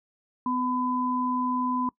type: tone pair together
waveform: sine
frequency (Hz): 251.5 / 1006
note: B3 / B5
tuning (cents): +32 / +32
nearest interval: 2 octaves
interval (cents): 2400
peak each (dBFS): -27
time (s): 0.46-1.89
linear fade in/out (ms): 2
effects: noise-tail reverb RT60 0.1 s tail -22 dB re dry